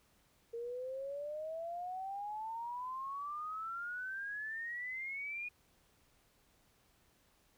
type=exponential sweep; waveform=sine; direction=up; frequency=460 to 2465 Hz; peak=-39 dBFS; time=0.53-5.49 s; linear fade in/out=10 ms; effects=pink hiss -71 dBFS RMS until 7.57 s